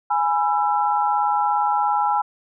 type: chord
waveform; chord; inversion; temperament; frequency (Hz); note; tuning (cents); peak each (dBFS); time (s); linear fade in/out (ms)
sine; E major; first; equal with one note detuned; 830.6 / 987.8 / 1338.5; G#5 / B5 / E6; 0 / 0 / +26; -19 / -23 / -25; 0.1-2.22; 10
effects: none